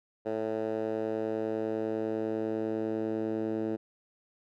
10% pulse tone with band-pass filter sweep, 110 Hz, A2, in tune, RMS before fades -32 dBFS, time 0.25-3.77 s, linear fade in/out 20 ms, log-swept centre 500 to 330 Hz, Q 1.7, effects none

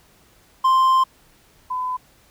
triangle / sine tone pair in turn, 1046.5 / 1009.1 Hz, C6 / B5, 0 / +37 cents, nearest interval minor second, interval 63 cents, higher first, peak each -11 / -22 dBFS, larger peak first, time 0.64-1.04 / 1.7-1.97 s, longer first, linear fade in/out 10 ms, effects pink hiss -55 dBFS RMS until 2.3 s

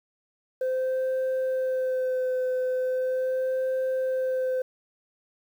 sine tone with vibrato, 515 Hz, C5, 28 cents flat, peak -21 dBFS, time 0.61-4.62 s, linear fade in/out 5 ms, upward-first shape sine, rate 0.39 Hz, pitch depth 18 cents each way, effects tanh soft clip ceiling -23 dBFS + 9-bit

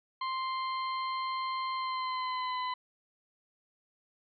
40% pulse tone with pitch glide, 1046.5 to 1007.4 Hz, C6 to B5, 0 to +34 cents, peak -31 dBFS, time 0.21-2.74 s, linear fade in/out 5 ms, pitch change -66 cents, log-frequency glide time 1.75-2.58 s, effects resampled to 11025 Hz

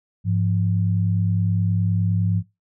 sine tone pair together, 102.27 / 172 Hz, G#2 / F3, -26 / -26 cents, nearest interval major sixth, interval 900 cents, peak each -19 / -23 dBFS, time 0.24-2.43 s, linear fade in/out 50 ms, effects noise-tail reverb RT60 0.2 s tail -18 dB re dry

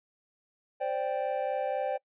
triangle chord, C suspended second, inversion none, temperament equal, 523.3 / 587.3 / 784 Hz, C5 / D5 / G5, 0 / 0 / 0 cents, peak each -31 dBFS, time 0.8-1.98 s, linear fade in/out 20 ms, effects noise-tail reverb RT60 0.1 s tail -24 dB re dry + resampled to 8000 Hz

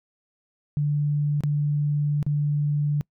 sine tone with dropouts, 146.83 Hz, D3, in tune, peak -20 dBFS, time 0.77-3.01 s, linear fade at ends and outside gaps 0 ms, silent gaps 1.407-1.436 / 2.228-2.265 s, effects noise-tail reverb RT60 0.1 s tail -26 dB re dry

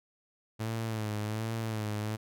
sawtooth tone with vibrato, 109.3 Hz, A2, 11 cents flat, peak -28 dBFS, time 0.59-2.17 s, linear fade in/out 20 ms, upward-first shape sine, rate 1.3 Hz, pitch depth 64 cents each way, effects none

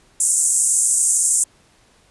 white band-pass noise, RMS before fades -17 dBFS, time 0.2-1.44 s, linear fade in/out 5 ms, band 7100 to 9600 Hz, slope 48 dB/octave, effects pink hiss -55 dBFS RMS until 2.1 s + resampled to 24000 Hz

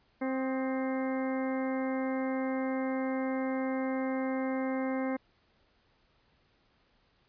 harmonic tone with a mistuned harmonic, 263.1 Hz, C4, 10 cents sharp, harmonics 1 / 2 / 3 / 4 / 5 / 6 / 7 / 8, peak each -31 / -35 / -41 / -44 / -49 / -47 / -49 / -45 dBFS, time 0.21-5.17 s, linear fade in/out 10 ms, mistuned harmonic 5, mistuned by -58 cents, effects pink hiss -69 dBFS RMS until 7.28 s + resampled to 11025 Hz

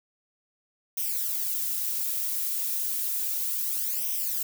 violet noise with flanger, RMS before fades -29 dBFS, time 0.97-4.43 s, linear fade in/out 5 ms, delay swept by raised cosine 0.34 to 4.24 ms, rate 0.32 Hz, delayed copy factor +0.75, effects none

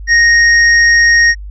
sine tone with tanh clipping, 1864.7 Hz, A#6, in tune, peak -7 dBFS, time 0.07-1.35 s, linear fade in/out 50 ms, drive 17 dB, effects added 50 Hz sine -24 dBFS peak until 1.5 s + resampled to 16000 Hz

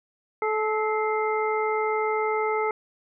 harmonic tone with a mistuned harmonic, 433.1 Hz, A4, 27 cents flat, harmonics 1 / 2 / 3 / 5, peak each -25 / -28 / -30 / -32 dBFS, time 0.42-2.71 s, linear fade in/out 2 ms, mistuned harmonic 5, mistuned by -60 cents, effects none

